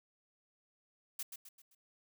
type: noise with echo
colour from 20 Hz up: blue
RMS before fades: -40 dBFS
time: 1.19-1.23 s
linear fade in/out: 5 ms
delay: 130 ms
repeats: 4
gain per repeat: -7 dB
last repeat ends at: 1.75 s
effects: none